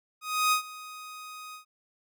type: tone with ADSR envelope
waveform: sawtooth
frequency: 1250 Hz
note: D#6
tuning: 8 cents sharp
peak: -17 dBFS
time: 0.21-1.65 s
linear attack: 310 ms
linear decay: 100 ms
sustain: -20 dB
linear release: 110 ms
effects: none